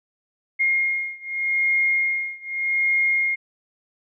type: beating tone pair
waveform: sine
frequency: 2137 / 2137.83 Hz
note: C7 / C7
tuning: +36 / +37 cents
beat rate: 0.83 Hz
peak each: -22 / -23 dBFS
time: 0.59-3.36 s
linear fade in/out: 20 ms
effects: none